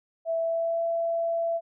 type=tone with pitch glide; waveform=sine; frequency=659.3 to 669.7 Hz; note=E5 to E5; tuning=0 to +27 cents; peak=-24 dBFS; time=0.25-1.61 s; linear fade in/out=50 ms; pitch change=+27 cents; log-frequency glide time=0.38-0.83 s; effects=none